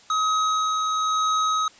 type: tone with tremolo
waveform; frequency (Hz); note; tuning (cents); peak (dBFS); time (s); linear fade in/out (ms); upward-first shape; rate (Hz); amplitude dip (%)
square; 1270; D#6; +35; -20; 0.1-1.68; 2; sine; 1; 25
effects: white hiss -51 dBFS RMS until 1.79 s + resampled to 16000 Hz